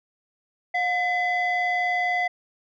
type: tone pair together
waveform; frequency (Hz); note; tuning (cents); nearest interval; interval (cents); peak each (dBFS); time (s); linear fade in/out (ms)
sine; 717 / 2019; F5 / B6; +45 / +38; octave + tritone; 1793; -22; 0.74-2.28; 10
effects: tanh soft clip ceiling -18 dBFS